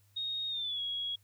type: tone with pitch glide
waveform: sine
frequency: 3729 to 3322 Hz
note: A#7 to G#7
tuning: 0 to 0 cents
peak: -33 dBFS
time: 0.16-1.16 s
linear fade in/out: 10 ms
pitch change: -200 cents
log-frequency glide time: 0.49-0.81 s
effects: added 100 Hz sine -64 dBFS peak until 1.23 s + white hiss -71 dBFS RMS until 1.23 s